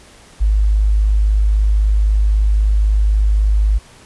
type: tone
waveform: sine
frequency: 51.9 Hz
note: G#1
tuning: in tune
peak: -10 dBFS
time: 0.4-3.79 s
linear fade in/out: 20 ms
effects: pink hiss -44 dBFS RMS until 4.05 s + resampled to 24000 Hz